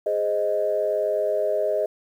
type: chord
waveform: sine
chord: Ab major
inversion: none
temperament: equal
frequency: 415.3 / 523.3 / 622.3 Hz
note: Ab4 / C5 / Eb5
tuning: 0 / 0 / 0 cents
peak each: -26 / -27 / -22 dBFS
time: 0.06-1.86 s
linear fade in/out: 5 ms
effects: tanh soft clip ceiling -11 dBFS + 9-bit